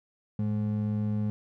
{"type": "ring-modulated tone", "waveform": "triangle", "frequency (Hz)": 159.1, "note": "D#3", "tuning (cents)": 39, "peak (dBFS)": -21, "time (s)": [0.39, 1.3], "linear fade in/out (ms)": 0, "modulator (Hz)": 50.6, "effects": []}